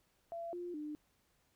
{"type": "tone with pitch steps", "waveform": "sine", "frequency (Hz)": [676, 351.8, 300.5], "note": ["E5", "F4", "D4"], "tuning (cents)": [43, 13, 40], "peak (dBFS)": -40, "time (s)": [0.32, 0.95], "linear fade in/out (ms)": 0, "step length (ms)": 210, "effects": ["pink hiss -75 dBFS RMS until 1.55 s"]}